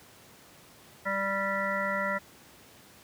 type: harmonic tone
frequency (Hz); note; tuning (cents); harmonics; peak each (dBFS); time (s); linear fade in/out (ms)
196; G3; 0; 1 / 3 / 5 / 7 / 9 / 10; -37 / -33 / -36 / -33 / -38 / -33; 1.05-2.19; 20
effects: pink hiss -54 dBFS RMS until 3.03 s + high-pass 100 Hz 12 dB/octave